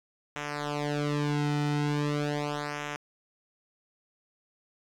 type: tone with flanger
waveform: sawtooth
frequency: 146.83 Hz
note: D3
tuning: in tune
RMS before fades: -30 dBFS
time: 0.36-2.96 s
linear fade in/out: 0 ms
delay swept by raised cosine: 0.22 to 1.82 ms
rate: 0.4 Hz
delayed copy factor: -1
effects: low-pass 6000 Hz 12 dB/octave + 9-bit